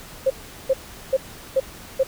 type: tone bursts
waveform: sine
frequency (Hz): 531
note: C5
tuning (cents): +25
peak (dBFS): -14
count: 5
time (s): 0.26-2.035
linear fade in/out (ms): 10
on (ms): 43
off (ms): 390
effects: pink hiss -41 dBFS RMS until 2.07 s